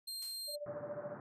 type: tone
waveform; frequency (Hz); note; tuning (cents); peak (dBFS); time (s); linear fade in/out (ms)
sawtooth; 4186; C8; 0; -38; 0.07-0.56; 10
type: noise with exponential decay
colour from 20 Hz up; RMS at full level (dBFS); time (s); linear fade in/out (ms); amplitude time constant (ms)
blue; -47; 0.22-0.55; 2; 71
type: tone with tremolo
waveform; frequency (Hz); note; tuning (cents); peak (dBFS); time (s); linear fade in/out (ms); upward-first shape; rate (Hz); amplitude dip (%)
sine; 587.3; D5; 0; -38; 0.47-1.17; 50; sine; 14; 80
type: band-pass noise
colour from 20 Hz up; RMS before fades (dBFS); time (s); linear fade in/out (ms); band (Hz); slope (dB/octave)
pink; -50; 0.66-1.2; 2; 110 to 1600; 48
effects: resampled to 32000 Hz